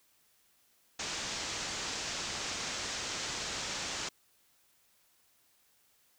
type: low-pass noise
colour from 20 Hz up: white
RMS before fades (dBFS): -38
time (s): 0.99-4.09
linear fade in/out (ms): 5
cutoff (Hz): 7200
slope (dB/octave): 48
effects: white hiss -69 dBFS RMS until 6.18 s